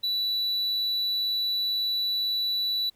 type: tone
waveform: triangle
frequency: 3951 Hz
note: B7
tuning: in tune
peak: -23 dBFS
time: 0.03-2.9 s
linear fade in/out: 10 ms
effects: pink hiss -66 dBFS RMS until 2.95 s